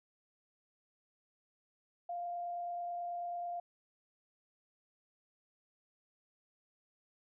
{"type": "tone with frequency modulation", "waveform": "sine", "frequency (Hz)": 698.5, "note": "F5", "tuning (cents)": 0, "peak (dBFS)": -37, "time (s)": [2.09, 3.6], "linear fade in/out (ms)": 5, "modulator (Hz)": 29.2, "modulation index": 0.27, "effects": []}